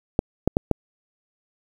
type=clicks; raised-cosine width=2 ms; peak=-4 dBFS; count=4; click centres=0.191 / 0.476 / 0.569 / 0.713 s; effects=7-bit